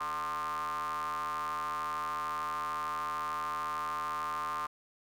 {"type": "ring-modulated tone", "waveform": "square", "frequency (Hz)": 77.78, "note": "D#2", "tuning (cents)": 0, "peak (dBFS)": -31, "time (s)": [0, 4.67], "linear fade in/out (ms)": 10, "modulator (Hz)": 1130, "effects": []}